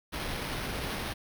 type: noise with sample-and-hold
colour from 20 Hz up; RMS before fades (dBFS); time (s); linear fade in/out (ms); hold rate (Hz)
pink; -35; 0.12-1.14; 20; 7350
effects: none